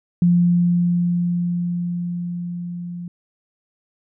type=tone with level ramp; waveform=sine; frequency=174.61 Hz; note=F3; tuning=in tune; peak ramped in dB=-11 to -28 dBFS; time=0.22-3.08 s; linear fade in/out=2 ms; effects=none